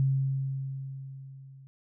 sine tone with level ramp, 134.9 Hz, C#3, 47 cents flat, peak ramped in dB -21 to -48 dBFS, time 0-1.67 s, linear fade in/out 0 ms, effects none

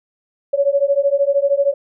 sine beating tone pair, 554.4 / 567.4 Hz, C#5 / C#5, 0 / +40 cents, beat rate 13 Hz, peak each -16 dBFS, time 0.53-1.74 s, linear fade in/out 10 ms, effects none

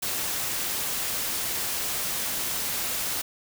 white noise, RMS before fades -29 dBFS, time 0.02-3.22 s, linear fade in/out 10 ms, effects none

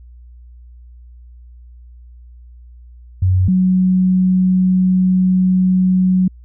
sine tone pair in turn, 92.5 / 185 Hz, F#2 / F#3, 0 / 0 cents, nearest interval octave, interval 1200 cents, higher second, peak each -10 dBFS, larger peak neither, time 3.22-3.48 / 3.48-6.28 s, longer second, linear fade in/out 5 ms, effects added 60 Hz sine -37 dBFS peak until 6.44 s

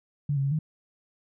sine tone with pitch steps, 144.5 / 137.1 / 138.6 / 155.1 Hz, D3 / C#3 / C#3 / D#3, -28 / -19 / 0 / -5 cents, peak -23 dBFS, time 0.29-0.59 s, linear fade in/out 5 ms, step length 75 ms, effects none

